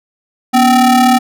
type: ring-modulated tone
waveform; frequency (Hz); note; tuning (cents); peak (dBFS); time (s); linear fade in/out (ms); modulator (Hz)
square; 261.6; C4; 0; -4; 0.53-1.19; 20; 505
effects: none